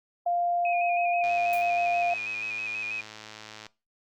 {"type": "tone", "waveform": "sine", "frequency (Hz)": 698.5, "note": "F5", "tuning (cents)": 0, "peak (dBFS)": -23, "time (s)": [0.26, 2.14], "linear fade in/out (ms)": 5}
{"type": "tone with vibrato", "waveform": "sine", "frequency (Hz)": 2489, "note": "D#7", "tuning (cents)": 0, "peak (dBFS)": -30, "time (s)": [0.65, 3.01], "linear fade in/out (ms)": 2, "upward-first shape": "square", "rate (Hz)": 6.2, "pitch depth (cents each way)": 36}
{"type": "click train", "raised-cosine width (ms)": 0.2, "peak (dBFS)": -25, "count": 263, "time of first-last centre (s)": [1.24, 3.666], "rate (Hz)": 108}
{"type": "noise with exponential decay", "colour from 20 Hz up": "violet", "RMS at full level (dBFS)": -35, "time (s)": [1.53, 1.69], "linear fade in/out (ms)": 1, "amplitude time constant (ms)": 34}
{"effects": ["noise-tail reverb RT60 0.3 s tail -22 dB re dry", "Opus 48 kbps"]}